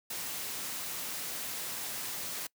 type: noise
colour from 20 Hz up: white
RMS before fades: -38 dBFS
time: 0.1-2.47 s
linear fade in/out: 5 ms
effects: noise-tail reverb RT60 0.1 s tail -23 dB re dry + high-pass 100 Hz 12 dB/octave